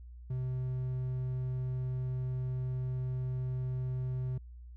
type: tone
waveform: triangle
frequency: 127.8 Hz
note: C3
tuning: 40 cents flat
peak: -30 dBFS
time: 0.3-4.38 s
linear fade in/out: 5 ms
effects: added 60 Hz sine -46 dBFS peak until 4.76 s